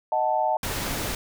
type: chord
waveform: sine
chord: D# diminished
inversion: none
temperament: equal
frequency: 622.3 / 740 / 880 Hz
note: D#5 / F#5 / A5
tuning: 0 / 0 / 0 cents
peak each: -26 / -25 / -24 dBFS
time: 0.12-0.57 s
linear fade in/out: 2 ms
type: noise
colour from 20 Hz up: pink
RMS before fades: -29 dBFS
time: 0.63-1.15 s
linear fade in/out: 2 ms
effects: none